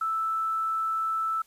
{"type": "tone with quantisation", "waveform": "sine", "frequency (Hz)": 1318.5, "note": "E6", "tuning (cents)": 0, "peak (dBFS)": -25, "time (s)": [0.01, 1.42], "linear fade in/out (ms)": 5, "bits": 9, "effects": ["white hiss -62 dBFS RMS until 1.46 s", "resampled to 32000 Hz"]}